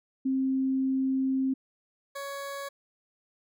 sine / 20% pulse tone pair in turn, 264.9 / 558.1 Hz, C4 / C#5, +22 / +12 cents, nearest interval octave + minor second, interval 1290 cents, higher second, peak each -24 / -30 dBFS, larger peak first, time 0.25-1.54 / 2.15-2.69 s, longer first, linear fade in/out 10 ms, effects none

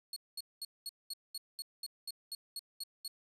sawtooth tone bursts, 4335 Hz, C#8, 39 cents flat, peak -36 dBFS, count 13, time 0.13-3.079 s, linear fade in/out 2 ms, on 33 ms, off 210 ms, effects resampled to 32000 Hz + 11-bit

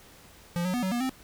square tone with pitch steps, 173.3 / 182.7 / 245.9 / 188 / 240.1 / 260.7 Hz, F3 / F#3 / B3 / F#3 / B3 / C4, -13 / -22 / -7 / +28 / -49 / -6 cents, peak -27 dBFS, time 0.56-1.094 s, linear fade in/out 0 ms, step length 89 ms, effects pink hiss -53 dBFS RMS until 1.23 s

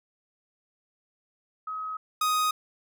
sine / 45% pulse tone pair in turn, 1271 / 1249.9 Hz, D#6 / D#6, +36 / +7 cents, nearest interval unison, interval 29 cents, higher first, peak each -31 / -23 dBFS, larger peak second, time 1.67-1.97 / 2.21-2.51 s, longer neither, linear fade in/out 5 ms, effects none

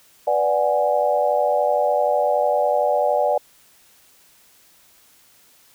sine chord, G# half-diminished seventh, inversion first, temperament equal, 493.9 / 587.3 / 740 / 830.6 Hz, B4 / D5 / F#5 / G#5, 0 / 0 / 0 / 0 cents, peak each -24 / -19 / -22 / -24 dBFS, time 0.27-3.38 s, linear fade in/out 5 ms, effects white hiss -54 dBFS RMS until 5.74 s

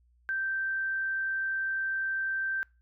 sine tone, 1563 Hz, G6, 6 cents flat, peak -28 dBFS, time 0.29-2.63 s, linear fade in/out 0 ms, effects noise-tail reverb RT60 0.3 s tail -25 dB re dry + added 60 Hz sine -62 dBFS peak until 2.81 s

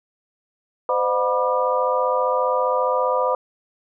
sine tone cluster, 513 / 608 / 721 / 977 / 1197 Hz, C5 / D#5 / F#5 / B5 / D6, -34 / -40 / -45 / -19 / +33 cents, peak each -21 / -26 / -28 / -23 / -25 dBFS, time 0.89-3.35 s, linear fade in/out 2 ms, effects none

